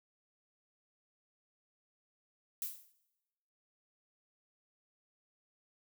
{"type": "noise with exponential decay", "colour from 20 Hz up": "violet", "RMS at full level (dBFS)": -35, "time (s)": [2.62, 2.92], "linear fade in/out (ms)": 1, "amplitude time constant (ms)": 65, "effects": ["noise-tail reverb RT60 1.0 s tail -19 dB re dry"]}